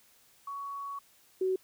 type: tone pair in turn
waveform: sine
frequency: 1120 / 375.3 Hz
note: C#6 / F#4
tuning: +18 / +25 cents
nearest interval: octave + perfect fifth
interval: 1893 cents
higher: first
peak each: -36 / -26 dBFS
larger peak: second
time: 0.47-0.99 / 1.41-1.56 s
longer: first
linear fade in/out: 5 ms
effects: white hiss -63 dBFS RMS until 1.63 s